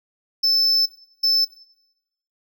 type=tone bursts at uneven times; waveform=triangle; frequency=5270 Hz; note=E8; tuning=1 cent flat; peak=-14 dBFS; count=2; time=0.43-0.86 / 1.23-1.45 s; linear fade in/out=10 ms; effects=noise-tail reverb RT60 0.9 s tail -21 dB re dry